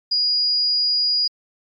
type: tone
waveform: sine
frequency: 4885 Hz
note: D#8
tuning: 33 cents flat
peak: -16 dBFS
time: 0.11-1.28 s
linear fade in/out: 10 ms
effects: MP3 64 kbps